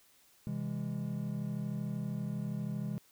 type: chord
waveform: triangle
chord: C augmented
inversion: none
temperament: just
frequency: 130.81 / 163.52 / 204.4 Hz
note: C3 / E3 / G#3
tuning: 0 / -14 / -27 cents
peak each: -37 / -37 / -36 dBFS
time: 0.47-2.98 s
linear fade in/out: 0 ms
effects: white hiss -65 dBFS RMS until 3.11 s